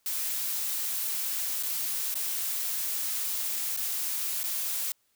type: noise with dropouts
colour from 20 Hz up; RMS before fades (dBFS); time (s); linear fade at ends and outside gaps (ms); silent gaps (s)
blue; -31; 0.06-4.92; 1; 1.627-1.633 / 2.142-2.154 / 3.765-3.773 / 4.432-4.439
effects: white hiss -71 dBFS RMS until 5.15 s